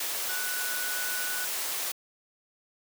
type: tone in noise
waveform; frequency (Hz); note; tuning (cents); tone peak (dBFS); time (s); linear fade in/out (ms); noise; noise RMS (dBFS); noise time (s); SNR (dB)
sine; 1480; F#6; 0; -34; 0.29-1.45; 5; white; -32; 0-1.92; -5
effects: high-pass 400 Hz 12 dB/octave